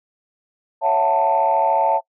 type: chord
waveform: sine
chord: F# minor seventh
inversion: second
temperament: just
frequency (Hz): 555 / 666 / 740 / 888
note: C#5 / E5 / F#5 / A5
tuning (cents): +2 / +18 / 0 / +16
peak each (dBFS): -22 / -20 / -22 / -16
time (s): 0.81-2.01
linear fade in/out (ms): 50
effects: noise-tail reverb RT60 0.1 s tail -24 dB re dry + tanh soft clip ceiling -7 dBFS